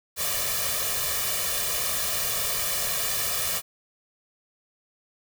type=noise with comb filter; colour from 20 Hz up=white; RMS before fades=-27 dBFS; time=0.16-3.62 s; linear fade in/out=50 ms; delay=1.7 ms; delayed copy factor=+0.9; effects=none